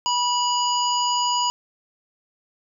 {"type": "harmonic tone", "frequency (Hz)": 976, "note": "B5", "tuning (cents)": -21, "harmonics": [1, 3, 5, 7], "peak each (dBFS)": [-21, -26, -28, -29], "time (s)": [0.06, 1.5], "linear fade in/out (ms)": 0, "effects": []}